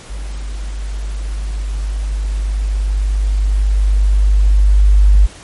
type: tone with level ramp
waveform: sine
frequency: 50.1 Hz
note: G1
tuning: 38 cents sharp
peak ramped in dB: -22 to -4 dBFS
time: 0.09-5.27 s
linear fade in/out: 20 ms
effects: pink hiss -37 dBFS RMS until 5.43 s + MP3 48 kbps